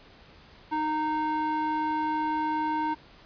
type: tone with band-pass filter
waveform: square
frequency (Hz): 308.7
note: D#4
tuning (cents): -14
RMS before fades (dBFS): -28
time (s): 0.71-2.95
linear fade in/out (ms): 20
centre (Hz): 860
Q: 2.1
effects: pink hiss -53 dBFS RMS until 3.25 s + resampled to 11025 Hz